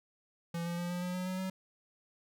square tone with pitch steps, 169.4 / 171.96 / 174.57 / 177.21 / 179.89 / 182.61 / 185.37 / 188.18 Hz, E3 / F3 / F3 / F3 / F#3 / F#3 / F#3 / F#3, +48 / -27 / 0 / +26 / -48 / -22 / +3 / +30 cents, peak -35 dBFS, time 0.54-1.5 s, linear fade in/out 5 ms, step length 120 ms, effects none

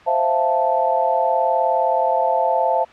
sine chord, F major seventh, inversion second, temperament equal, 523.3 / 659.3 / 698.5 / 880 Hz, C5 / E5 / F5 / A5, 0 / 0 / 0 / 0 cents, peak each -22 / -21 / -22 / -19 dBFS, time 0.06-2.85 s, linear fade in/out 20 ms, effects white hiss -43 dBFS RMS until 2.92 s + low-pass 2000 Hz 12 dB/octave

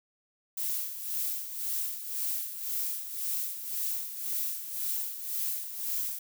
violet noise with tremolo, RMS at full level -31 dBFS, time 0.57-6.19 s, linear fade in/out 5 ms, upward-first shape sine, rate 1.9 Hz, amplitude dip 65%, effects none

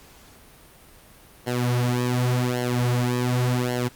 sawtooth tone with flanger, 123.47 Hz, B2, in tune, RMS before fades -23 dBFS, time 1.46-3.89 s, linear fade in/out 20 ms, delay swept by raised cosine 0.81 to 6.71 ms, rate 0.88 Hz, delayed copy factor -0.85, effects pink hiss -50 dBFS RMS until 3.95 s + Opus 48 kbps

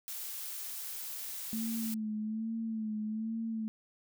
blue noise, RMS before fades -41 dBFS, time 0.08-1.94 s, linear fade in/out 0 ms
sine tone with vibrato, 220 Hz, A3, in tune, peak -33 dBFS, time 1.53-3.68 s, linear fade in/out 0 ms, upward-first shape sine, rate 1.2 Hz, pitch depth 51 cents each way
effects none

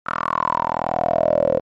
10% pulse tone with band-pass filter sweep, 41 Hz, E1, 9 cents flat, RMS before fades -20 dBFS, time 0.06-1.6 s, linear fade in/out 10 ms, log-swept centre 1300 to 510 Hz, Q 8.3, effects MP3 48 kbps

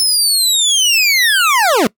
25% pulse linear sweep, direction down, 5274 to 188.8 Hz, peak -6 dBFS, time 0-1.87 s, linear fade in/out 0 ms, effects noise-tail reverb RT60 0.1 s tail -23 dB re dry

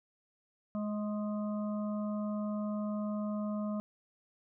harmonic tone with a mistuned harmonic, 209.8 Hz, G#3, 18 cents sharp, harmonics 1 / 3 / 5 / 6, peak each -33 / -41 / -49 / -49 dBFS, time 0.75-3.8 s, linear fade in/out 0 ms, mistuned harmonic 6, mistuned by -24 cents, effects none

